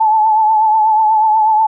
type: tone with vibrato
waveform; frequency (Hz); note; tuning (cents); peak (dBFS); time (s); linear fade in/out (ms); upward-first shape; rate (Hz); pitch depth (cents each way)
sine; 869; A5; -22; -8; 0-1.67; 10; triangle; 8.2; 51
effects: none